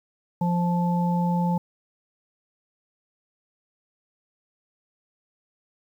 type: harmonic tone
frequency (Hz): 174.61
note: F3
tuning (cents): 0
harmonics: 1 / 3 / 5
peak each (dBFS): -21 / -34 / -28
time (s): 0.41-1.58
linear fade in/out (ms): 5
effects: 9-bit